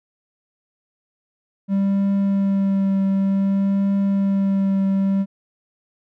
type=tone with vibrato; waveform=triangle; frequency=196 Hz; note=G3; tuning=in tune; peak=-14 dBFS; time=1.68-5.26 s; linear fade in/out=50 ms; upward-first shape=triangle; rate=0.55 Hz; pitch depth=18 cents each way; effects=none